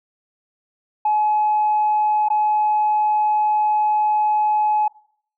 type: tone with dropouts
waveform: sine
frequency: 849 Hz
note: G#5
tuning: 38 cents sharp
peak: -14 dBFS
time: 1.05-4.88 s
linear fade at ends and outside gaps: 5 ms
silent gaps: 2.286-2.301 s
effects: noise-tail reverb RT60 0.6 s tail -23 dB re dry + tanh soft clip ceiling -11 dBFS